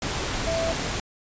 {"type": "tone in noise", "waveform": "sine", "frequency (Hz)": 659.3, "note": "E5", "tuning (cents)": 0, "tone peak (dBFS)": -24, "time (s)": [0.47, 0.72], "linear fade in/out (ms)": 2, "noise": "pink", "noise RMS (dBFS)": -28, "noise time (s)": [0.02, 1], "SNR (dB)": 1, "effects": ["resampled to 16000 Hz"]}